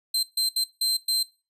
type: tone bursts at uneven times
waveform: sawtooth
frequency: 4119 Hz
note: C8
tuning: 28 cents flat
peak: -19 dBFS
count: 5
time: 0.14-0.23 / 0.37-0.49 / 0.56-0.64 / 0.81-0.97 / 1.08-1.23 s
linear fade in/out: 5 ms
effects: noise-tail reverb RT60 0.3 s tail -19 dB re dry + resampled to 32000 Hz